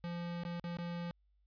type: tone with dropouts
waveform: square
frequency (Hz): 172.5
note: F3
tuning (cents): -21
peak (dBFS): -39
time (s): 0.04-1.11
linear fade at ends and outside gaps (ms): 0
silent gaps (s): 0.435-0.451 / 0.597-0.641 / 0.77-0.786
effects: added 50 Hz sine -69 dBFS peak until 1.46 s + resampled to 11025 Hz